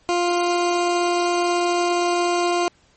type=tone; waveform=20% pulse; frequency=350 Hz; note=F4; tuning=4 cents sharp; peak=-13 dBFS; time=0.09-2.68 s; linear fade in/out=0 ms; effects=pink hiss -58 dBFS RMS until 2.96 s + MP3 32 kbps